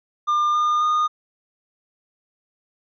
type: tone with pitch steps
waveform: triangle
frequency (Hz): 1200 / 1212.5 / 1225.2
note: D6 / D#6 / D#6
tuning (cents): +37 / -45 / -27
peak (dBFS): -15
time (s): 0.27-1.08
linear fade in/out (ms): 20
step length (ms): 270
effects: resampled to 16000 Hz